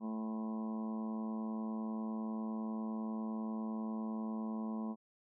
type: harmonic tone with a mistuned harmonic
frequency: 110 Hz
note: A2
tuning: in tune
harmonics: 2 / 3 / 4 / 5 / 6 / 7 / 8 / 9 / 10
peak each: -37 / -50 / -53 / -55 / -54 / -55 / -58 / -52 / -56 dBFS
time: 0-4.96 s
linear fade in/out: 50 ms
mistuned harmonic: 10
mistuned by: -36 cents
effects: none